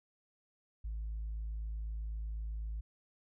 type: tone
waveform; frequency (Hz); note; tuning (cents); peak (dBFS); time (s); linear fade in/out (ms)
sine; 54; A1; -32; -35; 0.84-2.81; 10
effects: tanh soft clip ceiling -34 dBFS